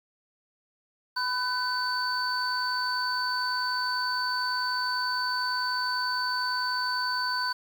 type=tone cluster; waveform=sine; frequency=1000 / 1510 / 4529 Hz; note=B5 / F#6 / C#8; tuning=+21 / +35 / +36 cents; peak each=-30 dBFS; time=1.16-7.53 s; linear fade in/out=10 ms; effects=tanh soft clip ceiling -16 dBFS + 8-bit